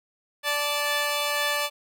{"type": "tone pair together", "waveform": "10% pulse", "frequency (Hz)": [584, 875], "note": ["D5", "A5"], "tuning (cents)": [-10, -10], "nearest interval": "perfect fifth", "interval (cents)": 700, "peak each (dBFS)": [-17, -21], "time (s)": [0.43, 1.7], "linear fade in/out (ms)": 50, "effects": []}